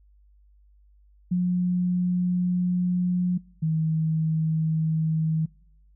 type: tone pair in turn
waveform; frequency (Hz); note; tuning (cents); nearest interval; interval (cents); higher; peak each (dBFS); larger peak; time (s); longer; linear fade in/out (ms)
sine; 179.2 / 158.86; F3 / D#3; +45 / +36; major second; 209; first; -20 / -21; first; 1.31-3.38 / 3.62-5.46; first; 10
effects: noise-tail reverb RT60 0.8 s tail -25 dB re dry + added 50 Hz sine -54 dBFS peak until 5.95 s